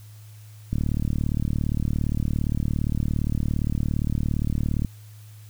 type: click train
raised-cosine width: 5 ms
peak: -12 dBFS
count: 155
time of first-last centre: 0.73-4.848 s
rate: 37.4 Hz
effects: added 106 Hz sine -42 dBFS peak until 5.49 s + white hiss -55 dBFS RMS until 5.49 s